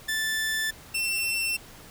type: tone pair in turn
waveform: sawtooth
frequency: 1760 / 2698 Hz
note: A6 / E7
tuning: 0 / +40 cents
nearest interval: perfect fifth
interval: 740 cents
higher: second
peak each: -22 dBFS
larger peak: neither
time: 0.08-0.71 / 0.94-1.57 s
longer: neither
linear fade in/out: 10 ms
effects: pink hiss -48 dBFS RMS until 1.9 s